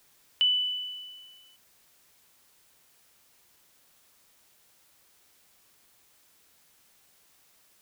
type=tone with exponential decay; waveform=sine; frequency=2986 Hz; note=F#7; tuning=15 cents sharp; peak=-18 dBFS; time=0.41-1.56 s; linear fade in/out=0 ms; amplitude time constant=250 ms; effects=white hiss -63 dBFS RMS until 7.81 s